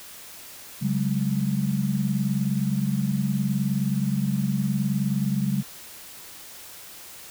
sine chord, C# suspended fourth, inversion none, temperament equal with one note detuned, 138.59 / 188.45 / 207.7 Hz, C#3 / F#3 / G#3, 0 / +32 / 0 cents, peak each -26 dBFS, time 0.81-5.63 s, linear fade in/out 20 ms, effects white hiss -43 dBFS RMS until 7.3 s

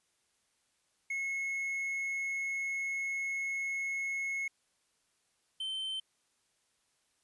triangle tone pair in turn, 2179 / 3094 Hz, C#7 / G7, -30 / -23 cents, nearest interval tritone, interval 607 cents, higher second, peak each -31 / -33 dBFS, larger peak first, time 1.1-4.48 / 5.6-6 s, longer first, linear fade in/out 5 ms, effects white hiss -75 dBFS RMS until 7.23 s + resampled to 24000 Hz

